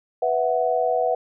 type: chord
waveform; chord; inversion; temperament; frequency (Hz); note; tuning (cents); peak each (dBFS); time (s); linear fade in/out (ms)
sine; B suspended fourth; none; equal; 493.9 / 659.3 / 740; B4 / E5 / F#5; 0 / 0 / 0; -23; 0.22-1.15; 5
effects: none